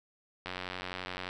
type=click train; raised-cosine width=0.3 ms; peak=-21 dBFS; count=77; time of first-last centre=0.46-1.29 s; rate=91.6 Hz; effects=none